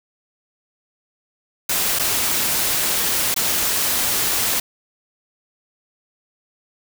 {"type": "noise with dropouts", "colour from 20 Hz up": "white", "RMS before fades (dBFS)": -20, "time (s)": [1.69, 4.6], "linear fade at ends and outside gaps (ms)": 5, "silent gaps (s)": [[1.989, 1.994], [3.343, 3.362]], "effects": []}